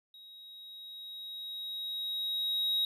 triangle tone with level ramp, 3802 Hz, A#7, 33 cents sharp, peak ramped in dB -49 to -25 dBFS, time 0.14-2.85 s, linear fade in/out 2 ms, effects none

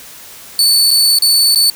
sawtooth tone with dropouts, 4481 Hz, C#8, 18 cents sharp, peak -5 dBFS, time 0.59-1.7 s, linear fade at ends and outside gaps 1 ms, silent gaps 0.907-0.912 / 1.187-1.222 / 1.548-1.558 s, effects white hiss -35 dBFS RMS until 1.75 s

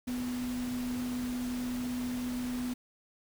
sine tone in noise, 247.7 Hz, B3, 5 cents sharp, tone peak -32 dBFS, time 0.07-2.74 s, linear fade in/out 10 ms, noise pink, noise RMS -44 dBFS, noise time 0.07-2.74 s, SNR +9 dB, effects none

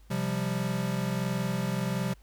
square chord, C suspended fourth, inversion none, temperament equal, 130.81 / 174.61 / 196 Hz, C3 / F3 / G3, 0 / 0 / 0 cents, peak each -33 dBFS, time 0.1-2.14 s, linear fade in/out 10 ms, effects added 50 Hz sine -52 dBFS peak until 2.22 s + pink hiss -65 dBFS RMS until 2.22 s

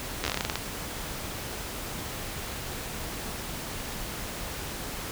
slowing click train, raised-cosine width 0.2 ms, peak -10 dBFS, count 12, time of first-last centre 0.24-0.556 s, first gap 11 ms, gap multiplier 1.18, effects pink hiss -36 dBFS RMS until 5.11 s

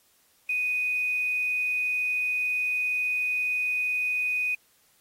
sine tone with quantisation, 2489 Hz, D#7, in tune, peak -24 dBFS, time 0.49-4.55 s, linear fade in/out 5 ms, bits 8, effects white hiss -64 dBFS RMS until 5 s + AAC 48 kbps

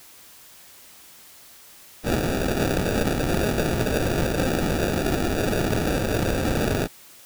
violet noise with sample-and-hold, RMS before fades -23 dBFS, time 2.03-6.88 s, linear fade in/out 50 ms, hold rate 1050 Hz, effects white hiss -48 dBFS RMS until 7.25 s

